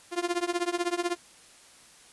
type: tone with tremolo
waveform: sawtooth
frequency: 349.2 Hz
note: F4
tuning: in tune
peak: -19 dBFS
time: 0.11-1.17 s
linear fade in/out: 50 ms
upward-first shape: triangle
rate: 16 Hz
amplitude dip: 100%
effects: white hiss -54 dBFS RMS until 2.12 s + resampled to 24000 Hz